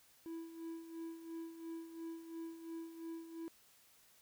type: tone with tremolo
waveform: triangle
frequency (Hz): 329.6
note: E4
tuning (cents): 0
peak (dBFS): -40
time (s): 0.26-3.48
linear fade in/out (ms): 0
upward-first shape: sine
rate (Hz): 2.9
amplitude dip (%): 65
effects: white hiss -67 dBFS RMS until 4.21 s